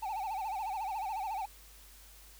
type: tone with vibrato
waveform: triangle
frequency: 821 Hz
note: G#5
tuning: 20 cents flat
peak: -32 dBFS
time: 0.02-1.46 s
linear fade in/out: 10 ms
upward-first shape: sine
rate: 14 Hz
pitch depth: 160 cents each way
effects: added 50 Hz sine -56 dBFS peak until 2.39 s + white hiss -57 dBFS RMS until 2.39 s